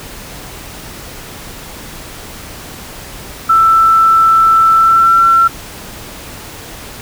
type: tone with pitch glide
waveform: sine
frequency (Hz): 1328 to 1351.2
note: E6 to E6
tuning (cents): +12 to +42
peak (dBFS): -5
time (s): 3.49-5.48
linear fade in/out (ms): 10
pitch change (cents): +30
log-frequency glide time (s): 4.74-5.14
effects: pink hiss -30 dBFS RMS until 7.01 s